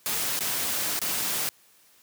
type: noise with dropouts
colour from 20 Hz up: white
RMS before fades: -28 dBFS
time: 0.06-1.49 s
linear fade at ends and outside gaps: 0 ms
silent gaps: 0.391-0.407 / 0.991-1.016 s
effects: white hiss -59 dBFS RMS until 2.02 s + high-pass 100 Hz 12 dB/octave